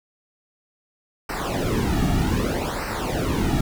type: noise with flanger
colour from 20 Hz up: brown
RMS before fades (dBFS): -23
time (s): 1.29-3.61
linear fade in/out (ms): 5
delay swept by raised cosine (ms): 0.29 to 1.99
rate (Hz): 0.64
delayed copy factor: -0.85
effects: none